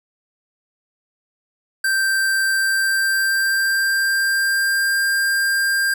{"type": "tone with pitch glide", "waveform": "square", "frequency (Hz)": [1568, 1594.5], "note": ["G6", "G6"], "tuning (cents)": [0, 29], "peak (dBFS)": -17, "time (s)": [1.84, 5.94], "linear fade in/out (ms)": 5, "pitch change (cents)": 29, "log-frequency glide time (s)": [2.52, 5.03], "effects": []}